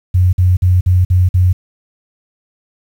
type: tone bursts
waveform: sine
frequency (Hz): 90.9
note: F#2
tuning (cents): -30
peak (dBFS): -7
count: 6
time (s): 0.14-1.53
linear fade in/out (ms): 10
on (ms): 190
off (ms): 50
effects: 7-bit